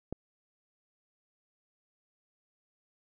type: click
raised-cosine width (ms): 2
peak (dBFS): -22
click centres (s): 0.126
effects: none